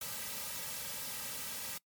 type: noise with comb filter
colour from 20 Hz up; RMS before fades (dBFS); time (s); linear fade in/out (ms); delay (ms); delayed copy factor
white; -41; 0.01-1.78; 5; 2.8; -0.95
effects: noise-tail reverb RT60 0.1 s tail -22 dB re dry + MP3 96 kbps